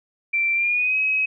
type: tone with pitch glide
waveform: sine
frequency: 2349 to 2547 Hz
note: D7 to D#7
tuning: 0 to +40 cents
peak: -18 dBFS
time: 0.33-1.26 s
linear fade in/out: 10 ms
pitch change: +140 cents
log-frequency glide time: 0.54-0.97 s
effects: none